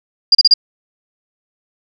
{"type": "tone bursts", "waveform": "sine", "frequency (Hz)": 4822, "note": "D8", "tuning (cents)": 45, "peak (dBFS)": -4, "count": 4, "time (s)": [0.32, 0.539], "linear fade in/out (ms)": 5, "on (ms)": 30, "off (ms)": 33, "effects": []}